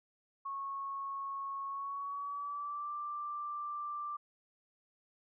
sine tone with pitch glide, 1100 to 1179 Hz, C#6 to D6, -14 to +6 cents, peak -37 dBFS, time 0.45-4.17 s, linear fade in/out 10 ms, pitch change +120 cents, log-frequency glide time 1.67-2.93 s, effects none

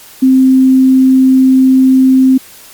sine tone, 261.6 Hz, C4, in tune, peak -3 dBFS, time 0.22-2.38 s, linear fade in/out 10 ms, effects white hiss -36 dBFS RMS until 2.73 s + MP3 96 kbps

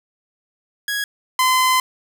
sawtooth tone pair in turn, 1661.2 / 1026.3 Hz, G#6 / C6, 0 / -34 cents, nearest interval minor sixth, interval 834 cents, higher first, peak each -17 / -10 dBFS, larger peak second, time 0.88-1.04 / 1.39-1.8 s, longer second, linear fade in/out 2 ms, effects none

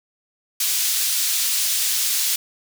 pink high-pass noise, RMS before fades -21 dBFS, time 0.6-2.36 s, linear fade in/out 5 ms, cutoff 4200 Hz, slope 12 dB/octave, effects none

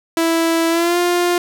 sawtooth tone with pitch glide, 330 to 351.6 Hz, E4 to F4, +2 to +12 cents, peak -10 dBFS, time 0.17-1.38 s, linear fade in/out 2 ms, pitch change +110 cents, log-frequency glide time 0.69-0.98 s, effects none

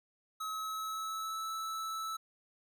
square tone with pitch glide, 1283 to 1312.2 Hz, E6 to E6, -47 to -8 cents, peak -37 dBFS, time 0.4-2.17 s, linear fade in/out 10 ms, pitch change +39 cents, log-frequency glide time 0.5-1.48 s, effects none

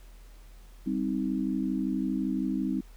sine chord, C minor, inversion second, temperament just, 196.22 / 261.6 / 314 Hz, G3 / C4 / Eb4, +2 / 0 / +16 cents, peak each -31 / -30 / -32 dBFS, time 0.86-2.81 s, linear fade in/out 10 ms, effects added 40 Hz sine -47 dBFS peak until 2.96 s + pink hiss -60 dBFS RMS until 2.96 s

